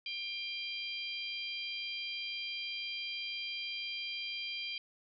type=harmonic tone; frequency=794 Hz; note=G5; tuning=22 cents sharp; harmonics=3 / 4 / 5 / 6; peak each=-41 / -41 / -49 / -44 dBFS; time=0.06-4.78 s; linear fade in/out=2 ms; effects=none